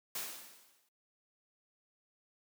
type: noise with exponential decay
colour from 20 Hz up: white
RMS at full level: -37 dBFS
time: 0.15-0.89 s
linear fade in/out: 5 ms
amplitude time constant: 160 ms
effects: noise-tail reverb RT60 0.2 s tail -26 dB re dry + high-pass 200 Hz 12 dB/octave